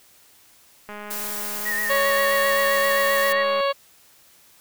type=click train; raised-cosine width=0.5 ms; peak=-22 dBFS; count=566; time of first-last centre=0.89-3.606 s; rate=208 Hz
type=noise; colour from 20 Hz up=blue; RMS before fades=-30 dBFS; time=1.1-3.33 s; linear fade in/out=10 ms
type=tone with vibrato; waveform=sine; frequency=1864.7 Hz; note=A#6; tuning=in tune; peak=-23 dBFS; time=1.65-3.44 s; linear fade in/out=20 ms; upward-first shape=sine; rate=7.6 Hz; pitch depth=47 cents each way
type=harmonic tone; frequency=556 Hz; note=C#5; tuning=5 cents sharp; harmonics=1 / 2 / 3 / 4 / 5 / 6 / 7 / 8; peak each=-21 / -24 / -33 / -35 / -33 / -35 / -39 / -36 dBFS; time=1.89-3.73 s; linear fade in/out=20 ms
effects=white hiss -54 dBFS RMS until 4.6 s

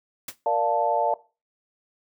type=noise with exponential decay; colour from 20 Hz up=white; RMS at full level=-28 dBFS; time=0.28-0.36 s; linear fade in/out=5 ms; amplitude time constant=16 ms
type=chord; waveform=sine; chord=Bb major seventh; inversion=none; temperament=equal with one note detuned; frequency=468.3 / 587.3 / 698.5 / 880 Hz; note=Bb4 / D5 / F5 / A5; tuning=+8 / 0 / 0 / 0 cents; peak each=-29 / -25 / -25 / -24 dBFS; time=0.46-1.14 s; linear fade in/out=2 ms
effects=noise-tail reverb RT60 0.3 s tail -19 dB re dry

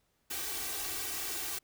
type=noise with comb filter; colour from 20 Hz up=white; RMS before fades=-37 dBFS; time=0.3-1.59 s; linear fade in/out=10 ms; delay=2.6 ms; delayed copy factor=+0.9; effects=pink hiss -75 dBFS RMS until 1.63 s

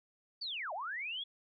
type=linear two-way sweep; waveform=sine; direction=down then up; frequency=4699 to 586 to 3440 Hz; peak=-37 dBFS; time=0.41-1.24 s; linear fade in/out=10 ms; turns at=0.73 s; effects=none

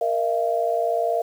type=chord; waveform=sine; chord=Bb suspended fourth; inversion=none; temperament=equal with one note detuned; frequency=466.2 / 622.3 / 682.5 Hz; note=Bb4 / Eb5 / F5; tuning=0 / 0 / -40 cents; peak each=-25 / -26 / -22 dBFS; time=0.01-1.22 s; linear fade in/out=5 ms; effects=8-bit

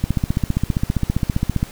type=click train; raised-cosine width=5 ms; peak=-5 dBFS; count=25; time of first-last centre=0.04-1.629 s; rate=15.1 Hz; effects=pink hiss -40 dBFS RMS until 1.71 s

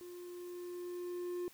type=tone with level ramp; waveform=triangle; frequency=354.4 Hz; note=F4; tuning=25 cents sharp; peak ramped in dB=-45 to -34 dBFS; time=0.01-1.48 s; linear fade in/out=0 ms; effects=white hiss -61 dBFS RMS until 1.53 s

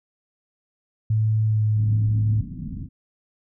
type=tone with pitch glide; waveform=sine; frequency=109.1 to 107.41 Hz; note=A2 to A2; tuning=-14 to -41 cents; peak=-17 dBFS; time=1.1-2.41 s; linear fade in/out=5 ms; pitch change=-27 cents; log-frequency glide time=1.46-1.62 s
type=low-pass noise; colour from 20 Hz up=white; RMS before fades=-33 dBFS; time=1.75-2.89 s; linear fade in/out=50 ms; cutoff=250 Hz; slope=48 dB/octave
effects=none

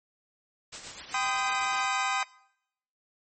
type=noise with tremolo; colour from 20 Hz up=white; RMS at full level=-38 dBFS; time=0.72-1.86 s; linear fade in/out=10 ms; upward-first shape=triangle; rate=7.9 Hz; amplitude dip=60%
type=chord; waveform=25% pulse; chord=C minor; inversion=second; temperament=equal with one note detuned; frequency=784 / 1020.2 / 1244.5 Hz; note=G5 / C6 / Eb6; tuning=0 / -44 / 0 cents; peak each=-27 dBFS; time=1.14-2.23 s; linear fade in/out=2 ms
effects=noise-tail reverb RT60 0.8 s tail -23 dB re dry + MP3 32 kbps

